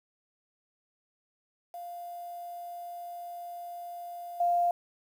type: tone with level steps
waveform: sine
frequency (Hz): 698.5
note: F5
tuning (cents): 0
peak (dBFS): -38 / -23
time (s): 1.74-4.71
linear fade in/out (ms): 2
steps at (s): 4.4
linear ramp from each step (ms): 5
effects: 9-bit